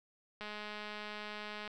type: click train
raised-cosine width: 0.3 ms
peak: -28 dBFS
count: 267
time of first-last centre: 0.41-1.677 s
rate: 210 Hz
effects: none